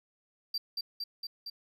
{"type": "tone with echo", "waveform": "triangle", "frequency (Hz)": 4699, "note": "D8", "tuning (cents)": 0, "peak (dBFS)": -29, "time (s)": [0.54, 0.58], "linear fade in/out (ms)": 5, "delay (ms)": 230, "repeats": 4, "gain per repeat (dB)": -2, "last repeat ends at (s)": 1.5, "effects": []}